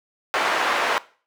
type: band-pass noise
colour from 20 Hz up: white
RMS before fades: -22 dBFS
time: 0.34-0.98 s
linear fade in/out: 0 ms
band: 520 to 1600 Hz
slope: 12 dB/octave
effects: noise-tail reverb RT60 0.4 s tail -19 dB re dry